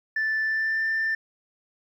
sine tone with pitch glide, 1760 to 1783.5 Hz, A6 to A6, 0 to +23 cents, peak -21 dBFS, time 0.16-1.15 s, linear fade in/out 5 ms, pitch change +23 cents, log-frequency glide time 0.43-0.83 s, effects tanh soft clip ceiling -20 dBFS + 10-bit

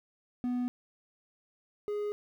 triangle tone pair in turn, 246.9 / 415.2 Hz, B3 / G#4, 0 / 0 cents, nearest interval major sixth, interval 900 cents, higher second, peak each -27 / -29 dBFS, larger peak first, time 0.44-0.68 / 1.88-2.12 s, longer neither, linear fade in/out 0 ms, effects 11-bit

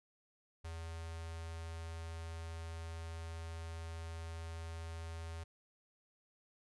square tone with notch filter, 82.41 Hz, E2, in tune, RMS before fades -45 dBFS, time 0.64-5.44 s, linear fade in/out 10 ms, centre 210 Hz, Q 0.57, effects resampled to 24000 Hz

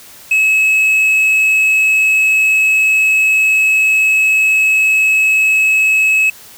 triangle tone, 2578 Hz, E7, 39 cents flat, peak -7 dBFS, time 0.31-6.3 s, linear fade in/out 5 ms, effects white hiss -38 dBFS RMS until 6.57 s

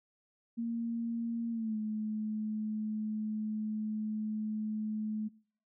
sine tone with pitch glide, 231.8 to 215 Hz, A#3 to A3, -10 to -40 cents, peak -32 dBFS, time 0.57-5.29 s, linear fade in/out 20 ms, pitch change -130 cents, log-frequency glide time 1.51-1.76 s, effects noise-tail reverb RT60 0.5 s tail -23 dB re dry

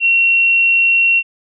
sine tone, 2731 Hz, F7, 39 cents flat, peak -9 dBFS, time 0-1.23 s, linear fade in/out 50 ms, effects none

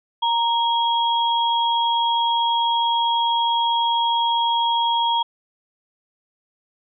sine tone pair together, 932.3 / 3297 Hz, A#5 / G#7, 0 / -13 cents, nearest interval octave + minor seventh, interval 2187 cents, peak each -18 / -23 dBFS, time 0.22-5.23 s, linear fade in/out 10 ms, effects none

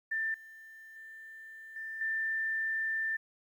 sine tone with level steps, 1783 Hz, A6, 22 cents sharp, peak -30 / -49 / -46 / -38 / -30 dBFS, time 0.11-3.17 s, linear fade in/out 10 ms, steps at 0.34 / 0.96 / 1.76 / 2.01 s, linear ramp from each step 2 ms, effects 11-bit

